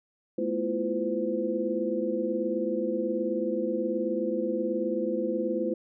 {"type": "tone cluster", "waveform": "sine", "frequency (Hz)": [215.6, 243.5, 330.8, 349.5, 510], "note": ["A3", "B3", "E4", "F4", "C5"], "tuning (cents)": [-35, -24, 6, 1, -44], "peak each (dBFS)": [-33, -36, -32, -33, -30], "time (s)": [0.38, 5.74], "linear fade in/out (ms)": 5, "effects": []}